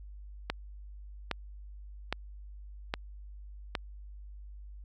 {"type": "click train", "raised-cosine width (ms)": 0.3, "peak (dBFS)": -14, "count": 5, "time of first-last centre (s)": [0.5, 3.752], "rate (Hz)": 1.23, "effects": ["added 50 Hz sine -44 dBFS peak until 4.84 s"]}